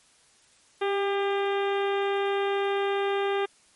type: harmonic tone with a mistuned harmonic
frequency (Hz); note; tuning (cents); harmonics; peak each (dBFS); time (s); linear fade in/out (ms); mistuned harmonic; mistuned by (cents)
400; G4; +35; 1 / 2 / 3 / 4 / 5 / 6 / 7 / 8 / 9; -25 / -31 / -35 / -37 / -39 / -41 / -42 / -43 / -44; 0.81-3.46; 10; 1; -19
effects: white hiss -60 dBFS RMS until 3.75 s + MP3 48 kbps